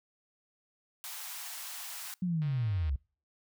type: high-pass noise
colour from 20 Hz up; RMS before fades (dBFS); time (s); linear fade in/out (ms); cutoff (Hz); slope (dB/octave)
white; -42; 1.04-2.14; 0; 670; 48
type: linear sweep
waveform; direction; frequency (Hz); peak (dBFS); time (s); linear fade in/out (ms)
sine; down; 186.1 to 62; -28; 2.22-2.96; 5
type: click train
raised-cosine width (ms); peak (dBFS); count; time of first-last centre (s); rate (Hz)
0.3; -36; 75; 2.42-2.894; 156
effects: noise-tail reverb RT60 0.4 s tail -26 dB re dry